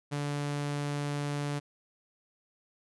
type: tone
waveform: sawtooth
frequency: 144.8 Hz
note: D3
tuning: 24 cents flat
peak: -27 dBFS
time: 0.11-1.6 s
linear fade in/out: 20 ms
effects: resampled to 24000 Hz